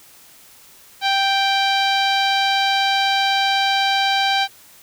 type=tone with low-pass filter; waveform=sawtooth; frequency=784 Hz; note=G5; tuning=in tune; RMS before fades=-18 dBFS; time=1.01-4.48 s; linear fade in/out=50 ms; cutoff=4000 Hz; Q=2.9; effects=white hiss -47 dBFS RMS until 4.82 s